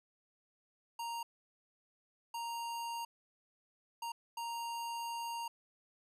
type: tone bursts at uneven times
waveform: square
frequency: 932.3 Hz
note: A#5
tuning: in tune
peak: -39 dBFS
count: 4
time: 0.99-1.23 / 2.34-3.05 / 4.02-4.12 / 4.37-5.48 s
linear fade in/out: 5 ms
effects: resampled to 32000 Hz